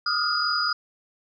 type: tone cluster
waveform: sine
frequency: 1227 / 1271 / 1418 / 4931 Hz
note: D#6 / D#6 / F6 / D#8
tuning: -25 / +36 / +26 / -16 cents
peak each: -30 / -29 / -27 / -25 dBFS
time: 0.06-0.73 s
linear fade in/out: 5 ms
effects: none